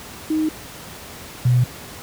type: tone pair in turn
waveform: sine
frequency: 312.3 / 123.94 Hz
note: D#4 / B2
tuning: +7 / +7 cents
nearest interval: octave + major third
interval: 1600 cents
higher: first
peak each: -17 / -12 dBFS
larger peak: second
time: 0.3-0.49 / 1.45-1.64 s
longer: neither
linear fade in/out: 5 ms
effects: pink hiss -37 dBFS RMS until 2.02 s + high-pass 60 Hz 12 dB/octave

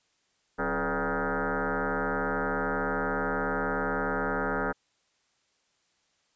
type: tone with frequency modulation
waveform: sine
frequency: 493.9 Hz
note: B4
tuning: in tune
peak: -26 dBFS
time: 0.58-4.73 s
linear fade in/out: 20 ms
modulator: 153 Hz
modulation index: 7.3
effects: white hiss -71 dBFS RMS until 6.35 s + resampled to 16000 Hz

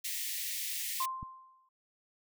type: high-pass noise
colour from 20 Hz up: white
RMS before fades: -37 dBFS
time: 0.04-1.06 s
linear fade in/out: 10 ms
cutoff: 1800 Hz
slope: 96 dB/octave
type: tone with exponential decay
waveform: sine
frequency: 1046.5 Hz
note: C6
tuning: in tune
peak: -29 dBFS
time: 1-1.69 s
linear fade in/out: 5 ms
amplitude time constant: 150 ms
type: click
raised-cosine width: 5 ms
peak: -31 dBFS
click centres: 1.229 s
effects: none

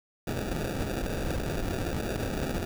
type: noise with sample-and-hold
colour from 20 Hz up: pink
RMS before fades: -31 dBFS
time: 0.27-2.65 s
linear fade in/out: 5 ms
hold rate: 1050 Hz
effects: none

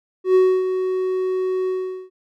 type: tone with ADSR envelope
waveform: triangle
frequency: 372.4 Hz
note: F#4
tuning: 11 cents sharp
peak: -8 dBFS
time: 0.24-2.1 s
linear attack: 110 ms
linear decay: 280 ms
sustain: -9 dB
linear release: 420 ms
effects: none

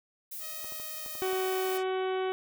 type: noise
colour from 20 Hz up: violet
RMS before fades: -40 dBFS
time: 0.31-1.78 s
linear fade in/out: 10 ms
type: tone with pitch glide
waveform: 5% pulse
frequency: 630 to 615.6 Hz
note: D#5 to D#5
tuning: +21 to -19 cents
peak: -32 dBFS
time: 0.39-1.84 s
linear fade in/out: 50 ms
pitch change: -40 cents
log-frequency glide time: 0.69-1.61 s
type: clicks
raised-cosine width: 1 ms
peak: -34 dBFS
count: 6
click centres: 0.645 / 0.722 / 0.8 / 1.062 / 1.153 / 1.33 s
type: harmonic tone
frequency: 375.6 Hz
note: F#4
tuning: 26 cents sharp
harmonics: 1 / 2 / 3 / 4 / 5 / 6 / 7 / 8 / 9 / 10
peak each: -29 / -36 / -41 / -43 / -50 / -46 / -53 / -46 / -53 / -55 dBFS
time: 1.22-2.32 s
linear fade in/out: 0 ms
effects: none

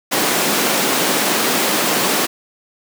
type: high-pass noise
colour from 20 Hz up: pink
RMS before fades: -17 dBFS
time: 0.11-2.27 s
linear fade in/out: 20 ms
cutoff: 210 Hz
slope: 24 dB/octave
effects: none

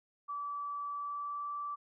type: tone with pitch glide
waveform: sine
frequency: 1154 to 1162.7 Hz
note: D6 to D6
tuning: -31 to -18 cents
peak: -36 dBFS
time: 0.28-1.76 s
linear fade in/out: 20 ms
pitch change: +13 cents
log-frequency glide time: 0.92-1.53 s
effects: none

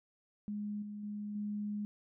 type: tone with level steps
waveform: sine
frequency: 207.7 Hz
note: G#3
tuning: in tune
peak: -36 / -41 / -38 / -35 dBFS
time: 0.48-1.85 s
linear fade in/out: 0 ms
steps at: 0.82 / 1.03 / 1.35 s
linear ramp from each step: 5 ms
effects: none

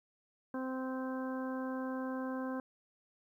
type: harmonic tone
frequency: 260 Hz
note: C4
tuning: 11 cents flat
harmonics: 1 / 2 / 3 / 4 / 5 / 6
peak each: -37 / -42 / -49 / -46 / -53 / -49 dBFS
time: 0.54-2.6 s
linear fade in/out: 2 ms
effects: 12-bit

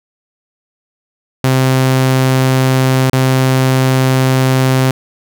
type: tone with dropouts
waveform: sawtooth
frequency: 130.81 Hz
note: C3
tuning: in tune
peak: -5 dBFS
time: 1.44-4.91 s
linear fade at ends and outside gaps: 2 ms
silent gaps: 3.098-3.131 s
effects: none

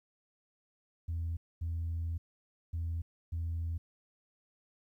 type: tone bursts at uneven times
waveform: sine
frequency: 83.2 Hz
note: E2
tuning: 17 cents sharp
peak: -31 dBFS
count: 4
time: 1.08-1.37 / 1.61-2.18 / 2.73-3.02 / 3.32-3.78 s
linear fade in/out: 10 ms
effects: tanh soft clip ceiling -30 dBFS + 12-bit

